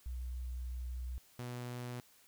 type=tone pair in turn; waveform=sine / sawtooth; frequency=62 / 122.5 Hz; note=B1 / B2; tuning=+7 / -14 cents; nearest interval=octave; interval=1179 cents; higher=second; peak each=-38 / -37 dBFS; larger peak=second; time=0.06-1.18 / 1.39-2 s; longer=first; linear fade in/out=0 ms; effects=white hiss -65 dBFS RMS until 2.27 s